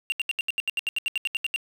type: tone bursts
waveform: triangle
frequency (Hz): 2774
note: F7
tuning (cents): -12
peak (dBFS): -21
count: 16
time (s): 0.1-1.561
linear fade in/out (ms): 0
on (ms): 21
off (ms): 75
effects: none